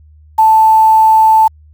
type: tone with quantisation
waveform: sine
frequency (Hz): 880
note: A5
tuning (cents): 0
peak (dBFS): -4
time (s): 0.38-1.48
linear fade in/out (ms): 10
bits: 5
effects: added 76 Hz sine -39 dBFS peak until 1.73 s